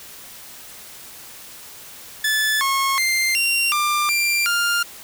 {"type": "tone with pitch steps", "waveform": "sawtooth", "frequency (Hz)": [1737, 1088, 2095, 2758, 1191, 2372, 1402], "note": ["A6", "C#6", "C7", "F7", "D6", "D7", "F6"], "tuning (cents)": [-23, -33, 2, -22, 24, 17, 6], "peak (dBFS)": -14, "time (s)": [2.24, 4.83], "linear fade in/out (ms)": 5, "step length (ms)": 370, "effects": ["white hiss -40 dBFS RMS until 5.03 s"]}